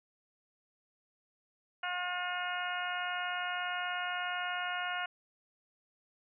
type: harmonic tone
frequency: 358.4 Hz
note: F4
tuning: 45 cents sharp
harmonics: 2 / 3 / 4 / 5 / 6 / 7 / 8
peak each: -39 / -43 / -37 / -44 / -45 / -47 / -42 dBFS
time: 1.83-5.06 s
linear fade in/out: 5 ms
effects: none